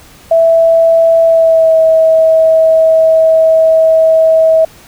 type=tone with pitch glide; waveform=sine; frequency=659.3 to 644.2 Hz; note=E5 to E5; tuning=0 to -40 cents; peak=-4 dBFS; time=0.31-4.65 s; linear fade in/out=5 ms; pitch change=-40 cents; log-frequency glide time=1.25-1.77 s; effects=pink hiss -39 dBFS RMS until 4.87 s